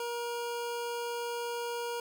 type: tone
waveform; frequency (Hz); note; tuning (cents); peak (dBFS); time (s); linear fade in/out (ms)
25% pulse; 474.3; A#4; +30; -30; 0-2; 2
effects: none